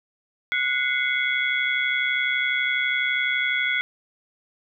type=tone cluster; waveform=sine; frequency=1467 / 2060 / 2192 / 3363 Hz; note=F#6 / C7 / C#7 / G#7; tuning=-15 / -28 / -20 / +21 cents; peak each=-26 / -25 / -26 / -30 dBFS; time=0.52-3.81 s; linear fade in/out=0 ms; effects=none